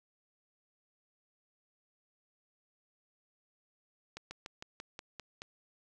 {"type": "slowing click train", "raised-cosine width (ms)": 0.2, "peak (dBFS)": -26, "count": 8, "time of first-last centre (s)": [4.17, 5.419], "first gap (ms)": 140, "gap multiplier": 1.08, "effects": []}